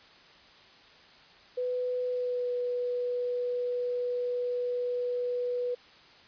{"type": "tone with pitch glide", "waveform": "sine", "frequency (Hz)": [498.6, 491.2], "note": ["B4", "B4"], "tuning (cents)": [16, -9], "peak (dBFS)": -28, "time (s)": [1.57, 5.75], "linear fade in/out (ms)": 10, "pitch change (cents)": -25, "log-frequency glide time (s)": [2.06, 2.51], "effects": ["white hiss -55 dBFS RMS until 6.27 s", "resampled to 11025 Hz"]}